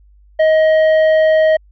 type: tone with tanh clipping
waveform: triangle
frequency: 630 Hz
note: D#5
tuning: 21 cents sharp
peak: -10 dBFS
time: 0.39-1.57 s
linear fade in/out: 10 ms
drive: 14 dB
effects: added 50 Hz sine -44 dBFS peak until 1.71 s + low-pass 3000 Hz 12 dB/octave